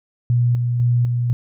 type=tone with tremolo; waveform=sine; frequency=120.9 Hz; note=B2; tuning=36 cents flat; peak=-13 dBFS; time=0.3-1.33 s; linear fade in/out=0 ms; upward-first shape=square; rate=2 Hz; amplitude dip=35%; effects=none